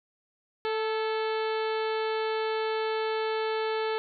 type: harmonic tone with a mistuned harmonic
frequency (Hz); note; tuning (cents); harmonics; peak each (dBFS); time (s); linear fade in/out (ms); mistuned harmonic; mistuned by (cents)
440; A4; 0; 1 / 2 / 3 / 4 / 5 / 6 / 7 / 8 / 9 / 10; -28 / -34 / -38 / -40 / -42 / -44 / -45 / -46 / -47 / -48; 0.65-3.98; 0; 4; -40
effects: none